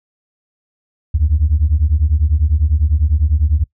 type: beating tone pair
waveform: sine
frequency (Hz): 70.8 / 80.8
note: C#2 / E2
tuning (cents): +37 / -34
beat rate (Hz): 10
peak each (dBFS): -13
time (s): 1.14-3.64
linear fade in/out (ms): 10
effects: noise-tail reverb RT60 0.1 s tail -23 dB re dry + tanh soft clip ceiling -5 dBFS